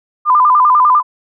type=tone with vibrato; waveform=sine; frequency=1100 Hz; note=C#6; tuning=14 cents flat; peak=-6 dBFS; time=0.25-1.03 s; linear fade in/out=50 ms; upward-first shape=square; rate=10 Hz; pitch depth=150 cents each way; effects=none